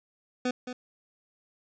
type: tone with echo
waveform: 25% pulse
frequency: 250.3 Hz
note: B3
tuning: 23 cents sharp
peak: -22 dBFS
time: 0.45-0.51 s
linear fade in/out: 5 ms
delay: 220 ms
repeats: 1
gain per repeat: -9 dB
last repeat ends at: 0.73 s
effects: resampled to 16000 Hz + 10-bit